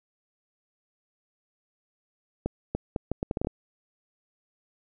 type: accelerating click train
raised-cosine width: 2 ms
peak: -14 dBFS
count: 10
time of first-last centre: 2.46-3.471 s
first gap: 290 ms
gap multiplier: 0.73
effects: none